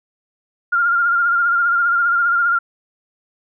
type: tone with vibrato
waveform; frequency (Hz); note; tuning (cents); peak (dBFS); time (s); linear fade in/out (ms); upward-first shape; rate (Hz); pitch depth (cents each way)
sine; 1400; F6; +4; -13; 0.72-2.59; 10; sine; 15; 38
effects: none